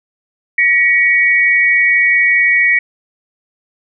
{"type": "tone pair together", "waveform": "sine", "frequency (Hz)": [1919.4, 2244], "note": ["B6", "C#7"], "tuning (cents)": [-50, 21], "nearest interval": "minor third", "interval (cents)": 271, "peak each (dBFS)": -11, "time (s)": [0.58, 2.79], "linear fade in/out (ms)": 5, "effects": []}